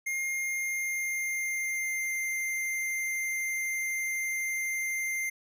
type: tone with pitch glide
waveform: square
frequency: 2125 to 2096 Hz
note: C7 to C7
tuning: +26 to +2 cents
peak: -30 dBFS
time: 0.06-5.3 s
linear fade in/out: 10 ms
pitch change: -24 cents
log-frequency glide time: 0.27-2.16 s
effects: none